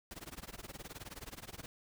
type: noise with tremolo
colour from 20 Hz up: pink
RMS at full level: -45 dBFS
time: 0.11-1.66 s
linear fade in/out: 0 ms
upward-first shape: sine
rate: 19 Hz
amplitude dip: 95%
effects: none